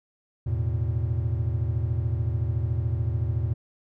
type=chord; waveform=triangle; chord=E suspended fourth; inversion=none; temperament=just; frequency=82.41 / 109.88 / 123.61 Hz; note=E2 / A2 / B2; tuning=0 / -2 / +2 cents; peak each=-26 / -25 / -27 dBFS; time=0.46-3.54 s; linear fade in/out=10 ms; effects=none